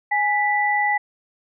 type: tone pair together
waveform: sine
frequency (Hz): 830 / 1974.1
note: G#5 / B6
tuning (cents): -1 / -1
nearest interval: octave + minor third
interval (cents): 1500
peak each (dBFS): -20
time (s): 0.11-0.98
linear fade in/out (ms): 10
effects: none